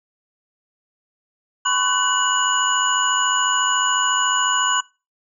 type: tone cluster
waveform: sine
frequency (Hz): 1012 / 1106 / 1504 / 2928 / 6910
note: B5 / C#6 / F#6 / F#7 / A8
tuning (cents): +42 / -4 / +28 / -19 / -32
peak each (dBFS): -23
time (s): 1.65-4.81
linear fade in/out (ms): 10
effects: noise-tail reverb RT60 0.3 s tail -23 dB re dry